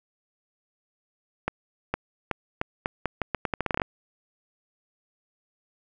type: accelerating click train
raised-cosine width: 0.5 ms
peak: -10 dBFS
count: 17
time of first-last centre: 1.48-3.818 s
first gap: 460 ms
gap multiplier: 0.81
effects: none